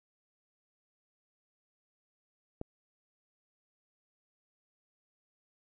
click, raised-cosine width 2 ms, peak -24 dBFS, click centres 2.614 s, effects none

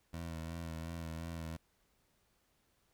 20% pulse tone with vibrato, 82.41 Hz, E2, in tune, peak -36 dBFS, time 0.13-1.57 s, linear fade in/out 10 ms, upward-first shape sine, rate 2.8 Hz, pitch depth 37 cents each way, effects pink hiss -75 dBFS RMS until 2.93 s

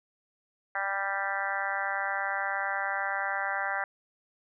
harmonic tone, 196.6 Hz, G3, 5 cents sharp, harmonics 3 / 4 / 5 / 6 / 7 / 8 / 9 / 10, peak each -40 / -34 / -40 / -40 / -37 / -34 / -37 / -37 dBFS, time 0.75-3.84 s, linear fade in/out 2 ms, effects none

